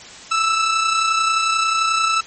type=tone with amplitude modulation; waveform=sawtooth; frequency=1318.5 Hz; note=E6; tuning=in tune; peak=-10 dBFS; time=0.31-2.21 s; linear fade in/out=10 ms; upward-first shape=sine; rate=31.3 Hz; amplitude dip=40%; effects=white hiss -38 dBFS RMS until 2.26 s + MP3 32 kbps